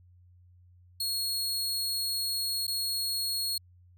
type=tone with dropouts; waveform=sawtooth; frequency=4315 Hz; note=C#8; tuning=47 cents flat; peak=-26 dBFS; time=1-3.58 s; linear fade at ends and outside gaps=5 ms; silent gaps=2.669-2.678 s; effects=added 89 Hz sine -55 dBFS peak until 3.97 s